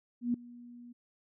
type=tone with ADSR envelope; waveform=sine; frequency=240.9 Hz; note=B3; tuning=43 cents flat; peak=-25 dBFS; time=0.21-0.93 s; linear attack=130 ms; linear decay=4 ms; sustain=-22 dB; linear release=14 ms; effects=none